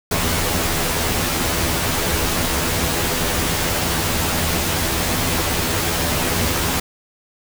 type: noise with comb filter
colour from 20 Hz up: pink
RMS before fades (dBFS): -20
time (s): 0.11-6.8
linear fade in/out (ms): 5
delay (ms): 12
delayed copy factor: +0.8
effects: none